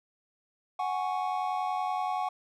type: chord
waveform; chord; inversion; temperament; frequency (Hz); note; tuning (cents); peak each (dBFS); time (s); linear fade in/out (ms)
triangle; F# suspended second; none; equal; 740 / 830.6 / 1108.7; F#5 / G#5 / C#6; 0 / 0 / 0; -29 / -32 / -33; 0.79-2.29; 5
effects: none